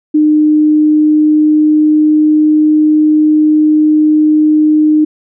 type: tone with pitch glide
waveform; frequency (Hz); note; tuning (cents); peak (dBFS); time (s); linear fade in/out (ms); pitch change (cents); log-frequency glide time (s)
sine; 304.2 to 306.1; D#4 to D#4; -39 to -28; -5; 0.14-5.05; 10; +11; 0.35-2.76
effects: none